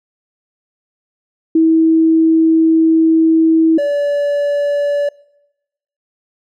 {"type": "tone pair in turn", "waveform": ["sine", "triangle"], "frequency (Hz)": [323.2, 575.9], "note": ["E4", "D5"], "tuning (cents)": [-34, -34], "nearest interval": "minor seventh", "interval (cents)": 1000, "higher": "second", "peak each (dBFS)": [-7, -11], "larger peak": "first", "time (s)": [[1.55, 3.78], [3.78, 5.09]], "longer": "first", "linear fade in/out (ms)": 5, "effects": ["noise-tail reverb RT60 0.9 s tail -23 dB re dry"]}